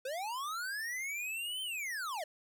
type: linear two-way sweep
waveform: square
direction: up then down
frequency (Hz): 493.9 to 3118 to 574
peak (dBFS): -37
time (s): 0.05-2.24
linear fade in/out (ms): 5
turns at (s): 1.62
effects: none